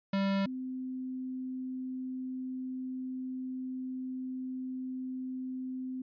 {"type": "tone pair in turn", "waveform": ["square", "sine"], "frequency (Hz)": [196, 257.6], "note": ["G3", "C4"], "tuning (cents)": [0, -27], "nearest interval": "perfect fourth", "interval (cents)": 473, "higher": "second", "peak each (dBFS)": [-28, -35], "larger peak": "first", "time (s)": [[0.13, 0.46], [0.46, 6.02]], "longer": "second", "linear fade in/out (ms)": 5, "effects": ["resampled to 11025 Hz"]}